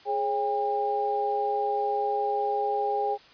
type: tone cluster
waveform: sine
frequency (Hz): 417.6 / 549 / 804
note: G#4 / C#5 / G5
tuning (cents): +10 / -17 / +44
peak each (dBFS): -29 / -34 / -26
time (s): 0.05-3.18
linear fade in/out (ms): 50
effects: white hiss -53 dBFS RMS until 3.33 s + resampled to 11025 Hz